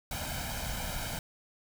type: noise with comb filter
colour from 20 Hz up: pink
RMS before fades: -36 dBFS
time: 0.11-1.19 s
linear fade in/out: 2 ms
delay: 1.3 ms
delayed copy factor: +0.75
effects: none